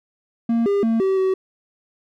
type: tone with pitch steps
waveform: triangle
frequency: 231.4 / 401.9 / 226.5 / 383.7 / 378.7 Hz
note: A#3 / G4 / A#3 / G4 / F#4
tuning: -13 / +43 / -50 / -37 / +40 cents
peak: -14 dBFS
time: 0.49-1.34 s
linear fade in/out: 5 ms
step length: 170 ms
effects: none